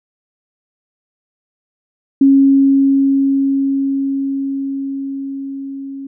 sine tone with level ramp, 273.6 Hz, C#4, 23 cents flat, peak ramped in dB -5 to -25 dBFS, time 2.21-6.07 s, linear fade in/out 5 ms, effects none

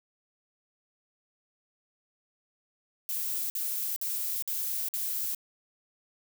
violet noise bursts, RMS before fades -32 dBFS, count 5, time 3.09-5.348 s, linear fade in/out 0 ms, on 410 ms, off 52 ms, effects none

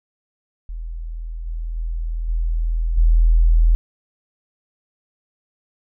sine tone with level steps, 41 Hz, E1, 9 cents flat, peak -26 / -23 / -21 / -17 / -10 dBFS, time 0.69-3.75 s, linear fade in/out 0 ms, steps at 1.46 / 1.76 / 2.28 / 2.97 s, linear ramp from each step 10 ms, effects none

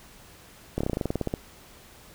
slowing click train, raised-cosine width 2 ms, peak -13 dBFS, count 14, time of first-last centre 0.78-1.339 s, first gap 26 ms, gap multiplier 1.08, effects pink hiss -51 dBFS RMS until 2.14 s

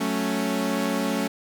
sawtooth chord, F# minor, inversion none, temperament equal, 185 / 220 / 277.2 Hz, F#3 / A3 / C#4, 0 / 0 / 0 cents, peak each -26 / -23 / -23 dBFS, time 0-1.28 s, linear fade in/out 10 ms, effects none

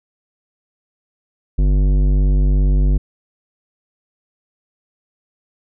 sine tone with tanh clipping, 48.72 Hz, G1, 10 cents flat, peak -13 dBFS, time 1.58-2.98 s, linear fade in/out 10 ms, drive 14 dB, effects none

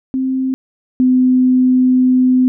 sine tone pair in turn, 261.8 / 254.8 Hz, C4 / C4, +1 / -46 cents, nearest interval unison, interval 47 cents, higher first, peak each -14 / -8 dBFS, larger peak second, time 0.14-0.54 / 1-2.48 s, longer second, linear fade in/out 0 ms, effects none

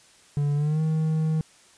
triangle tone with pitch glide, 144.7 to 157.8 Hz, D3 to D#3, -25 to +25 cents, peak -19 dBFS, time 0.37-1.41 s, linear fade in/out 0 ms, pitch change +150 cents, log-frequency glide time 0.55-0.81 s, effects white hiss -55 dBFS RMS until 1.77 s + resampled to 22050 Hz

